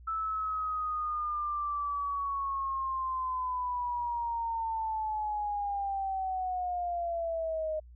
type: linear sweep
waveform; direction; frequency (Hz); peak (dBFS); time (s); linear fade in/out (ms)
sine; down; 1318 to 618; -30; 0.07-7.8; 10
effects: added 60 Hz sine -49 dBFS peak until 7.95 s